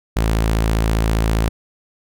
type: tone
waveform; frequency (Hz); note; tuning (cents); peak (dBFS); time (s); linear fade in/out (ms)
sawtooth; 55; A1; 0; -11; 0.16-1.49; 10
effects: none